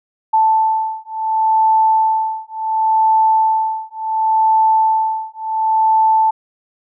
sine beating tone pair, 880 / 880.7 Hz, A5 / A5, 0 / +1 cents, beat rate 0.7 Hz, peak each -15 dBFS, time 0.33-6.31 s, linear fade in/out 10 ms, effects none

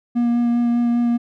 triangle tone with vibrato, 238 Hz, A#3, 36 cents sharp, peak -13 dBFS, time 0.15-1.18 s, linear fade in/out 20 ms, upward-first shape sine, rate 5 Hz, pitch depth 11 cents each way, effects none

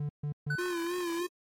triangle tone bursts, 146.83 Hz, D3, in tune, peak -29 dBFS, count 3, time 0-0.556 s, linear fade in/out 5 ms, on 92 ms, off 140 ms
triangle tone with exponential decay, 1500 Hz, F#6, 23 cents sharp, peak -28 dBFS, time 0.5-1.19 s, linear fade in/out 5 ms, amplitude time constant 150 ms
square tone with vibrato, 347.2 Hz, F4, 10 cents flat, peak -32 dBFS, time 0.58-1.27 s, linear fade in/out 10 ms, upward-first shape sine, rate 3.2 Hz, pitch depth 65 cents each way
effects AAC 48 kbps

